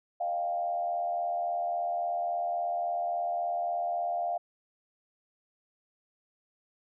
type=tone with frequency modulation; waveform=sine; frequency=698.5 Hz; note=F5; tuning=in tune; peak=-28 dBFS; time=0.2-4.38 s; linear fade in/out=10 ms; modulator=83.6 Hz; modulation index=0.67; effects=none